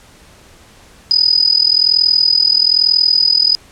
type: tone with amplitude modulation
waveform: sine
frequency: 4978 Hz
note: D#8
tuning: in tune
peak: -5 dBFS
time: 1.11-3.55 s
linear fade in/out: 0 ms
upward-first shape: sine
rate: 41.1 Hz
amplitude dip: 90%
effects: pink hiss -44 dBFS RMS until 3.71 s + low-pass 10000 Hz 12 dB/octave